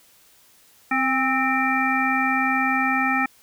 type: harmonic tone with a mistuned harmonic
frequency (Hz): 261.6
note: C4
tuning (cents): 0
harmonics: 1 / 3 / 5 / 7 / 9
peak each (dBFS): -25 / -25 / -25 / -25 / -25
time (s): 0.91-3.26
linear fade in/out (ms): 5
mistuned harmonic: 3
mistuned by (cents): +36
effects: white hiss -55 dBFS RMS until 3.42 s